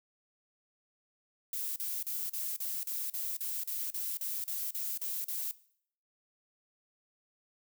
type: noise bursts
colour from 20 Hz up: violet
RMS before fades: -36 dBFS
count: 15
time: 1.53-5.512 s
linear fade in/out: 2 ms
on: 230 ms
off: 38 ms
effects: noise-tail reverb RT60 0.6 s tail -19 dB re dry